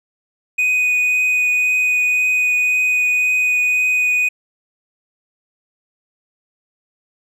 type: tone with vibrato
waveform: triangle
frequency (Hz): 2489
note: D#7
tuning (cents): 0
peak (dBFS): -12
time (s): 0.58-4.29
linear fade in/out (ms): 10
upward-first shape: triangle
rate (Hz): 1.9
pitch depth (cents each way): 9
effects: none